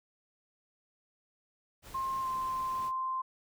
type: noise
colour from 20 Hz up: pink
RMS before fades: -50 dBFS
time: 1.82-2.92 s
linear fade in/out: 50 ms
type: tone with pitch glide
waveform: sine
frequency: 1061 to 1043.4 Hz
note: C6 to C6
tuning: +24 to -5 cents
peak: -31 dBFS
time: 1.94-3.22 s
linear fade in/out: 10 ms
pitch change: -29 cents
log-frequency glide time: 2.2-2.27 s
effects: none